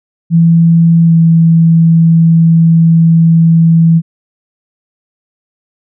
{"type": "tone with pitch glide", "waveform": "sine", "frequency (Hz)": [166.6, 164.78], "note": ["E3", "E3"], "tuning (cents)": [19, 0], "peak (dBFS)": -3, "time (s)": [0.3, 4.02], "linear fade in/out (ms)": 50, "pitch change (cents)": -19, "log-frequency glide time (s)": [1.05, 1.14], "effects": []}